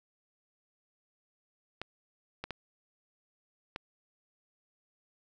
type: clicks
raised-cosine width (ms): 0.3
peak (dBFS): -21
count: 4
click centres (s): 1.816 / 2.44 / 2.507 / 3.761
effects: none